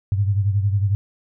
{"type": "beating tone pair", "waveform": "sine", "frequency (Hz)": [98.8, 109.8], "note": ["G2", "A2"], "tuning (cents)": [14, -3], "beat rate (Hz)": 11, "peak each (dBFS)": [-17, -24], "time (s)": [0.12, 0.95], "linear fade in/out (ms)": 0, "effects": []}